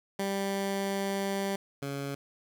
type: tone pair in turn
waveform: 15% pulse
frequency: 196.6 / 139.82 Hz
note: G3 / C#3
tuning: +5 / +15 cents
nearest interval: tritone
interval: 590 cents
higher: first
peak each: -23 / -27 dBFS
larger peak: first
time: 0.19-1.56 / 1.82-2.15 s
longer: first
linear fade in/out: 5 ms
effects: none